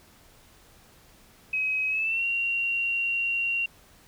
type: tone with pitch glide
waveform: sine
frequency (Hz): 2541 to 2755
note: D#7 to F7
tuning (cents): +36 to -24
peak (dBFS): -24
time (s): 1.53-3.66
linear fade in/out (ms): 5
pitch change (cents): +140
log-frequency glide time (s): 1.89-2.25
effects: pink hiss -56 dBFS RMS until 4.07 s